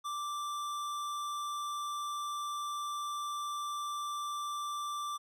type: tone with hard clipping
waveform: sine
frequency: 1174.7 Hz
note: D6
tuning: in tune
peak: -37 dBFS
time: 0.04-5.18 s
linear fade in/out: 20 ms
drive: 16 dB
effects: none